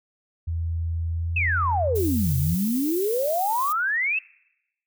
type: tone with pitch glide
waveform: sine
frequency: 83 to 85.98 Hz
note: E2 to F2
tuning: +12 to -27 cents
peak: -24 dBFS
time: 0.47-2.55 s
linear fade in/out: 10 ms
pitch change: +61 cents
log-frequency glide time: 1.13-1.57 s
type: exponential two-way sweep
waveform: sine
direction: down then up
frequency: 2700 to 129.8 to 2700 Hz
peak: -21 dBFS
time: 1.36-4.19 s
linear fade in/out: 5 ms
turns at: 2.36 s
type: noise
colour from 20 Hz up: violet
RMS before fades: -33 dBFS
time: 1.95-3.73 s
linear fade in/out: 10 ms
effects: noise-tail reverb RT60 0.9 s tail -24 dB re dry